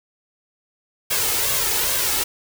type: noise with flanger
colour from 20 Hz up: white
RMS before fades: -21 dBFS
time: 1.1-2.24 s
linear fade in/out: 10 ms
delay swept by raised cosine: 1.8 to 2.34 ms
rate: 2.4 Hz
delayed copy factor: +0.55
effects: none